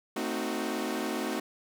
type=chord; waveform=sawtooth; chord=A diminished seventh; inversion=none; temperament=equal with one note detuned; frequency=223.8 / 261.6 / 311.1 / 370 Hz; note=A3 / C4 / Eb4 / Gb4; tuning=+30 / 0 / 0 / 0 cents; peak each=-32 dBFS; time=0.16-1.4 s; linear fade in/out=5 ms; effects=none